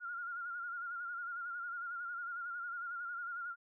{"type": "tone with vibrato", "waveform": "sine", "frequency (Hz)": 1408, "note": "F6", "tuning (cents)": 14, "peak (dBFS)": -39, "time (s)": [0, 3.56], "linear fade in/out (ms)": 50, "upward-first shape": "sine", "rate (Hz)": 11, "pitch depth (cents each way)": 56, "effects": []}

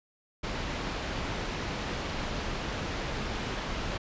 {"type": "low-pass noise", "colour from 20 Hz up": "pink", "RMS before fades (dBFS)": -34, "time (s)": [0.43, 3.98], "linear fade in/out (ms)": 10, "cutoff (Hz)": 4200, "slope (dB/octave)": 12, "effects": ["resampled to 16000 Hz"]}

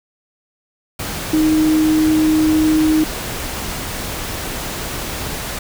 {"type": "tone in noise", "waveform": "sine", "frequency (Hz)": 311.8, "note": "D#4", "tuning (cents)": 4, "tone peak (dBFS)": -11, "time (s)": [1.33, 3.04], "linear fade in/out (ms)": 5, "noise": "pink", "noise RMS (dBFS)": -25, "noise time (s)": [0.99, 5.59], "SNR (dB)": 11, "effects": []}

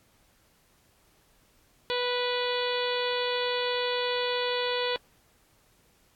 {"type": "harmonic tone", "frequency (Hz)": 492, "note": "B4", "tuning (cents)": -7, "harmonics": [1, 2, 3, 4, 5, 6, 7, 8, 9], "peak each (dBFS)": [-29, -34, -38, -38, -38, -38, -35, -38, -40], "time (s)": [1.9, 4.96], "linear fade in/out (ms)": 0, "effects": ["pink hiss -64 dBFS RMS until 6.15 s", "AAC 64 kbps"]}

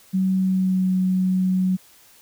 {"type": "tone with pitch glide", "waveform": "sine", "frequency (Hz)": [188.7, 185.78], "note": ["F#3", "F#3"], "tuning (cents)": [34, 7], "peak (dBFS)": -17, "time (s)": [0.13, 1.77], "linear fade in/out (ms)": 20, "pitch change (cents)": -27, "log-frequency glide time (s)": [0.33, 0.9], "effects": ["white hiss -52 dBFS RMS until 2.21 s"]}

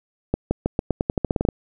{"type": "accelerating click train", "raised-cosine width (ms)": 2, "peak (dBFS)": -6, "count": 14, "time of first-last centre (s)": [0.34, 1.488], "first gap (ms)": 170, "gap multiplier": 0.88, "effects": []}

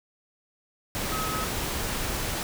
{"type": "tone in noise", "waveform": "sine", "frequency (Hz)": 1277, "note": "D#6", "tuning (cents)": 45, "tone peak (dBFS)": -31, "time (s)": [1.12, 1.44], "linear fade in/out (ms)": 0, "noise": "pink", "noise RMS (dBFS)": -30, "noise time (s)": [0.95, 2.43], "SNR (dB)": -4, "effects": []}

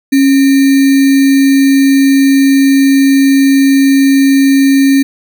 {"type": "tone with sample-and-hold", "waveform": "sine", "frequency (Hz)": 273.3, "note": "C#4", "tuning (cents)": -24, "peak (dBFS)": -4, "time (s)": [0.12, 5.03], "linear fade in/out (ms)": 10, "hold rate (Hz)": 2100, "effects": []}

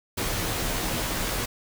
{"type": "noise with comb filter", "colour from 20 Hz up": "pink", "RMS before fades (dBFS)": -28, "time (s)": [0.17, 1.46], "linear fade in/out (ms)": 10, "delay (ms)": 14, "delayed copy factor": -0.55, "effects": []}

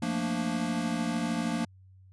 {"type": "chord", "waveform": "square", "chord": "Bb major seventh", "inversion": "second", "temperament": "equal", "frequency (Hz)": [174.61, 220, 233.1, 293.7], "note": ["F3", "A3", "Bb3", "D4"], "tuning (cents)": [0, 0, 0, 0], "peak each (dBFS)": [-35, -37, -32, -36], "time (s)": [0.02, 1.65], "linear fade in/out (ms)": 5, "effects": ["added 94 Hz sine -52 dBFS peak until 2.12 s", "resampled to 24000 Hz"]}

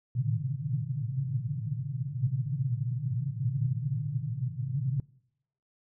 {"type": "band-pass noise", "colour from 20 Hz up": "white", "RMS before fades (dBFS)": -31, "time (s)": [0.15, 5], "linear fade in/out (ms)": 2, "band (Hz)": [110, 150], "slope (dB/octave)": 96, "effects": ["noise-tail reverb RT60 0.8 s tail -25 dB re dry"]}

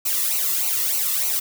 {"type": "noise with flanger", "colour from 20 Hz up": "blue", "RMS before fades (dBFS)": -22, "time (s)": [0.05, 1.4], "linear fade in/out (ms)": 10, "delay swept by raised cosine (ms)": [0.57, 1.32], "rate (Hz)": 3.3, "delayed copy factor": -0.9, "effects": []}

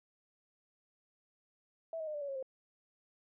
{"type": "tone with pitch steps", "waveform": "sine", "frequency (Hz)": [655, 631.6, 609, 587.3, 566.3, 546, 526.5], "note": ["E5", "D#5", "D#5", "D5", "C#5", "C#5", "C5"], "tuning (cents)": [-11, 26, -37, 0, 37, -26, 11], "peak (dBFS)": -37, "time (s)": [1.93, 2.427], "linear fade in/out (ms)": 2, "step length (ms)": 71, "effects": []}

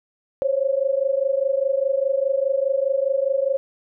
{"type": "tone pair together", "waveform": "sine", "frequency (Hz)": [531, 555.9], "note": ["C5", "C#5"], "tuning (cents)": [25, 5], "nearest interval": "minor second", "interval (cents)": 80, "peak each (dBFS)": -21, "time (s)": [0.42, 3.57], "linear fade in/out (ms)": 0, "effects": []}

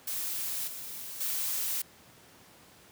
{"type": "noise with level steps", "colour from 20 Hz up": "blue", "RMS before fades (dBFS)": [-34, -41, -32], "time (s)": [0.07, 1.82], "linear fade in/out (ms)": 5, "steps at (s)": [0.67, 1.2], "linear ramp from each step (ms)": 10, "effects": ["pink hiss -56 dBFS RMS until 2.91 s", "high-pass 100 Hz 12 dB/octave"]}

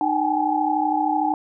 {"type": "tone cluster", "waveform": "sine", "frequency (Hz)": [305.9, 763, 821, 854], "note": ["D#4", "G5", "G#5", "G#5"], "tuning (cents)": [-29, -47, -20, 48], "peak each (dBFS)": -24, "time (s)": [0.01, 1.34], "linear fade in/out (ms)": 2, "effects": []}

